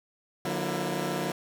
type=tone cluster; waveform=15% pulse; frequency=148.5 / 181.5 / 236.3 / 333.4 Hz; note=D3 / F#3 / A#3 / E4; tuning=+20 / -33 / +24 / +20 cents; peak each=-28 / -26 / -30 / -29 dBFS; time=0.45-1.32 s; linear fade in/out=2 ms; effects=none